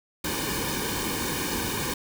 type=noise with comb filter; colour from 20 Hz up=pink; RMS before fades=-29 dBFS; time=0.24-1.94 s; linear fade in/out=5 ms; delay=1.5 ms; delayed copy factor=-0.85; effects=none